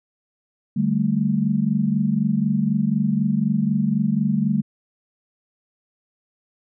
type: chord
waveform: sine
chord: D suspended fourth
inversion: none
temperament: equal with one note detuned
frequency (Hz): 149.66 / 196 / 220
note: D3 / G3 / A3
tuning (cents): +33 / 0 / 0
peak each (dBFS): -24 / -21 / -21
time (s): 0.76-4.62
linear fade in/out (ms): 10
effects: none